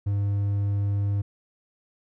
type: tone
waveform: triangle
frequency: 100.8 Hz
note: G2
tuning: 49 cents sharp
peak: -20 dBFS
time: 0.06-1.22 s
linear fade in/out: 10 ms
effects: none